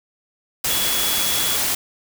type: tone in noise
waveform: sine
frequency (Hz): 3372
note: G#7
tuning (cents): +26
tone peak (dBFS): -25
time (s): 0.7-1.56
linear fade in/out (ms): 5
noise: white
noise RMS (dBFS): -21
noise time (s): 0.64-1.75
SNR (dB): -7
effects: none